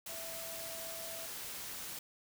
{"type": "tone in noise", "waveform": "sine", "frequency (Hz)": 659.3, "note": "E5", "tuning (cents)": 0, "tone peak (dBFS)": -48, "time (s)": [0.09, 1.26], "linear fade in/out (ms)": 5, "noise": "white", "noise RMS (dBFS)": -44, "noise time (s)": [0.06, 1.99], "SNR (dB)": -7, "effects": []}